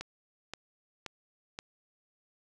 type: click train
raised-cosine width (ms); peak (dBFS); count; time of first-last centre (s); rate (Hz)
0.2; -21; 4; 0.01-1.589; 1.9
effects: none